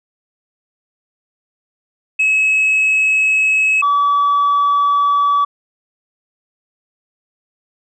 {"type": "tone pair in turn", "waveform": "sine", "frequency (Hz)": [2573, 1146.1], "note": ["E7", "D6"], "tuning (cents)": [-43, -43], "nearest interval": "octave + major second", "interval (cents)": 1400, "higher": "first", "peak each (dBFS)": -9, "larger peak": "neither", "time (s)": [[2.19, 3.82], [3.82, 5.45]], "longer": "neither", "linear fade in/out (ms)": 10, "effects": ["tanh soft clip ceiling -9 dBFS"]}